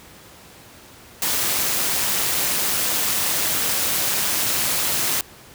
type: noise with amplitude modulation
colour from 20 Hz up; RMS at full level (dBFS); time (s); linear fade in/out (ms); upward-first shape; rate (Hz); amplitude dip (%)
white; -19; 1.22-5.21; 2; sine; 207; 55
effects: pink hiss -45 dBFS RMS until 5.54 s + high-pass 60 Hz 12 dB/octave